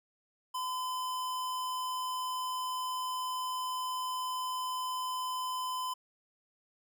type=tone; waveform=square; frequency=1017 Hz; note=C6; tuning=50 cents flat; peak=-34 dBFS; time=0.54-5.94 s; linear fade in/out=10 ms; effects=none